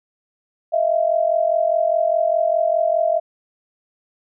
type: tone pair together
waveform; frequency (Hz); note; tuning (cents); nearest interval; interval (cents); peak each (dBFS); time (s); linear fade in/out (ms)
sine; 635.1 / 680; D#5 / F5; +35 / -46; minor second; 119; -18; 0.72-3.2; 20
effects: none